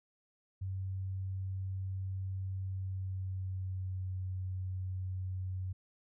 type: tone with pitch glide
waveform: sine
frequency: 95.1 to 93.14 Hz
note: F#2 to F#2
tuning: +48 to +12 cents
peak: -35 dBFS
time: 0.61-5.73 s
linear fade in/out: 10 ms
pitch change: -36 cents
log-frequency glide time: 2.61-4.14 s
effects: none